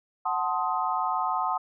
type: chord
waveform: sine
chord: F# diminished seventh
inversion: none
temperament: equal with one note detuned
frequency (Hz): 740 / 880 / 1046.5 / 1255.3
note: F#5 / A5 / C6 / Eb6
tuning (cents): 0 / 0 / 0 / +15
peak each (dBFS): -30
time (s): 0.25-1.58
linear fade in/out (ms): 10
effects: none